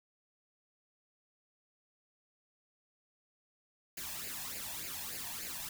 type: noise with flanger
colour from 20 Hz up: white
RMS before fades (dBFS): -42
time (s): 3.97-5.69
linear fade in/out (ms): 5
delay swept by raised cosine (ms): 0.42 to 1.19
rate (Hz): 3.4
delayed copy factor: +0.7
effects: none